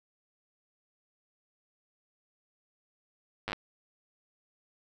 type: slowing click train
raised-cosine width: 0.3 ms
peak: -18 dBFS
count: 6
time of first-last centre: 3.48-3.531 s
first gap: 9 ms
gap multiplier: 1.06
effects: none